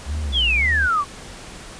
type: tone with vibrato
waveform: triangle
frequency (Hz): 66.9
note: C2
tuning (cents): +39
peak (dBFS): -20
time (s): 0.05-0.89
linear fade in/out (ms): 50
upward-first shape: sine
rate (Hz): 1.8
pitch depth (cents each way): 240
type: exponential sweep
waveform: sine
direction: down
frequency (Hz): 3520 to 1095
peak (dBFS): -16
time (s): 0.32-1.05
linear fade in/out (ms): 50
effects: pink hiss -38 dBFS RMS until 1.79 s + resampled to 22050 Hz